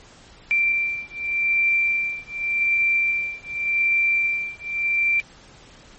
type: beating tone pair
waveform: sine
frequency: 2354 / 2354.86 Hz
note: D7 / D7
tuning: +3 / +4 cents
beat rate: 0.86 Hz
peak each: -22 dBFS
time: 0.51-5.2 s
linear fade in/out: 0 ms
effects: pink hiss -48 dBFS RMS until 5.98 s + MP3 32 kbps